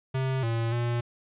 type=tone with pitch steps; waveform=square; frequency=132.1 / 115 / 119.2 Hz; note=C3 / A#2 / A#2; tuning=+17 / -23 / +39 cents; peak=-26 dBFS; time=0.14-1.01 s; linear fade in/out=10 ms; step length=290 ms; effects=resampled to 8000 Hz + 11-bit